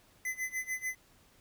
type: tone with tremolo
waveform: square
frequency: 2027 Hz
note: B6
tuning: 45 cents sharp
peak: -32 dBFS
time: 0.25-0.95 s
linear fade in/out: 2 ms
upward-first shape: sine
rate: 6.8 Hz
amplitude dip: 90%
effects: pink hiss -64 dBFS RMS until 1.4 s